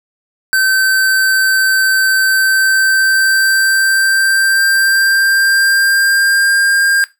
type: tone with pitch glide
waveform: square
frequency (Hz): 1544 to 1603.1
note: G6 to G6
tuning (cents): -27 to +38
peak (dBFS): -10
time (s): 0.53-7.04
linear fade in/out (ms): 0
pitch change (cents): +65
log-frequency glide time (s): 2.25-6.8
effects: noise-tail reverb RT60 0.2 s tail -17 dB re dry